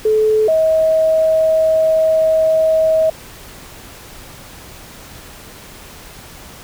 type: tone pair in turn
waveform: sine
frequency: 432.9 / 637.7 Hz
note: A4 / D#5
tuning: -28 / +42 cents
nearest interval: perfect fifth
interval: 670 cents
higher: second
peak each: -10 dBFS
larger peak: neither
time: 0.05-0.48 / 0.48-3.1 s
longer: second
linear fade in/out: 5 ms
effects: pink hiss -37 dBFS RMS until 6.63 s